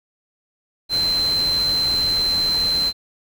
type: tone in noise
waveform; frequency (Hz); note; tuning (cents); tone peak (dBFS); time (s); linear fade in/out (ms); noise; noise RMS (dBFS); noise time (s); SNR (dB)
sine; 4093; C8; -39; -17; 0.89-2.93; 50; pink; -31; 0.89-2.93; +11
effects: none